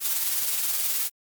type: noise with tremolo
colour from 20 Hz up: blue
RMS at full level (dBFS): -24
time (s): 0-1.1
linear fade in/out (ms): 50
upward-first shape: sine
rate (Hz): 19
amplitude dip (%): 35
effects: Opus 48 kbps